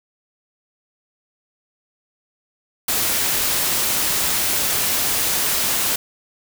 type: noise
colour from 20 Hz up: white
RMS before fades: -20 dBFS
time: 2.88-5.96 s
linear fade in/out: 5 ms
effects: none